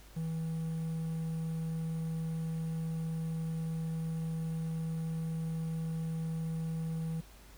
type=tone with quantisation; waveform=triangle; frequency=162.1 Hz; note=E3; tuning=29 cents flat; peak=-31 dBFS; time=0.16-7.21 s; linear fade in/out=10 ms; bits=10; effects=added 50 Hz sine -54 dBFS peak until 7.57 s + pink hiss -58 dBFS RMS until 7.57 s